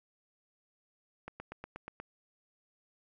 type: click train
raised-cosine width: 0.5 ms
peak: -27 dBFS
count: 7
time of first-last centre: 1.28-2 s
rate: 8.33 Hz
effects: none